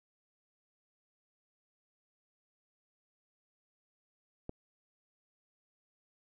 click, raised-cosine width 2 ms, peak -26 dBFS, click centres 4.494 s, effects none

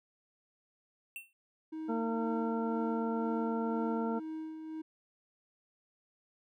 square tone with exponential decay, 2700 Hz, E7, 41 cents sharp, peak -38 dBFS, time 1.16-1.33 s, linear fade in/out 1 ms, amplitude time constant 36 ms
triangle tone with tremolo, 316 Hz, D#4, 27 cents sharp, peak -35 dBFS, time 1.72-4.82 s, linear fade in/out 10 ms, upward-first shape sine, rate 2 Hz, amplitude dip 45%
harmonic tone, 227.8 Hz, A#3, 40 cents flat, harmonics 1 / 2 / 3 / 4 / 6, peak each -33 / -37 / -43 / -40 / -45 dBFS, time 1.88-4.2 s, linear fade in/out 20 ms
effects none

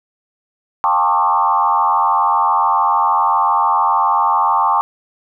sine tone with frequency modulation, 987.8 Hz, B5, in tune, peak -11 dBFS, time 0.84-4.81 s, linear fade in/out 0 ms, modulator 87 Hz, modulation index 2.4, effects none

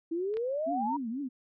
sine exponential sweep, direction up, 320 to 970 Hz, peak -29 dBFS, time 0.11-0.97 s, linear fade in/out 10 ms
clicks, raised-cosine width 0.3 ms, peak -39 / -29 dBFS, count 2, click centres 0.34 / 0.37 s
sine tone with vibrato, 253.1 Hz, B3, 43 cents sharp, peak -32 dBFS, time 0.66-1.29 s, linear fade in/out 20 ms, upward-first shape triangle, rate 4.1 Hz, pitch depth 270 cents each way
effects none

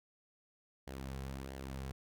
sawtooth tone with flanger, 66.9 Hz, C2, 39 cents sharp, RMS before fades -44 dBFS, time 0.87-1.92 s, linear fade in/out 5 ms, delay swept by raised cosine 0.78 to 3.38 ms, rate 1.5 Hz, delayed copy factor -0.5, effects none

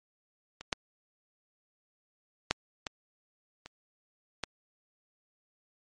clicks, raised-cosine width 0.2 ms, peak -25 / -10 / -7 / -16 / -26 / -14 dBFS, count 6, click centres 0.61 / 0.728 / 2.51 / 2.868 / 3.66 / 4.437 s, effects MP3 48 kbps

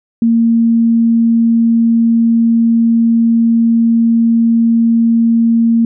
sine tone, 230 Hz, A#3, 23 cents flat, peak -7 dBFS, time 0.22-5.85 s, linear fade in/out 2 ms, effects none

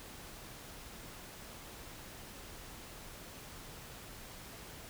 silence, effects pink hiss -50 dBFS RMS until 4.89 s

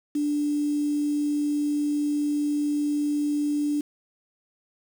sine tone with quantisation, 293.7 Hz, D4, in tune, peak -22 dBFS, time 0.15-3.81 s, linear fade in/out 5 ms, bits 7, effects none

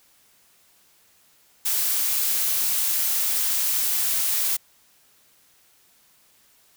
blue noise, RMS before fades -23 dBFS, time 1.65-4.57 s, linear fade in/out 10 ms, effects white hiss -59 dBFS RMS until 6.76 s

